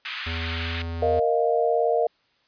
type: band-pass noise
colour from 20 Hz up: white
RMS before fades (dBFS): -33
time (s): 0.05-0.82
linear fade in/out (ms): 2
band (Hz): 1300 to 3400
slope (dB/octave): 24
type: tone with pitch glide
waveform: square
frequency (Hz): 82.41 to 83.56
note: E2 to E2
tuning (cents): 0 to +24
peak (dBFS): -29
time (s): 0.26-1.2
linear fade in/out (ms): 10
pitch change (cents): +24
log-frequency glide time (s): 0.49-0.8
type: chord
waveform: sine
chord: Bb suspended fourth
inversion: none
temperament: just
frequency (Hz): 466.2 / 621.6 / 699.2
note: Bb4 / Eb5 / F5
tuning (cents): 0 / -2 / +2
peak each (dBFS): -22 / -24 / -24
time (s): 1.02-2.07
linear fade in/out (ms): 5
effects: white hiss -65 dBFS RMS until 2.47 s + resampled to 11025 Hz